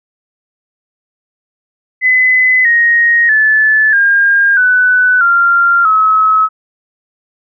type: tone with pitch steps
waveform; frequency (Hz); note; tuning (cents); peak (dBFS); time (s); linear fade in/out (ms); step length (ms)
sine; 2019 / 1872.9 / 1737.5 / 1611.8 / 1495.2 / 1387 / 1286.7; B6 / A#6 / A6 / G6 / F#6 / F6 / E6; +38 / +8 / -22 / +48 / +18 / -12 / -42; -6; 2.01-6.49; 50; 640
effects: none